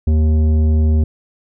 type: tone with tanh clipping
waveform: triangle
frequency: 77.78 Hz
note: D#2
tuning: in tune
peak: -12 dBFS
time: 0.07-1.04 s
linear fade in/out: 5 ms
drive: 15 dB
effects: none